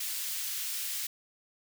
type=high-pass noise; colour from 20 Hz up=white; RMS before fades=-35 dBFS; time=0-1.07 s; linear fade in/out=5 ms; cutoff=2200 Hz; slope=12 dB/octave; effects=none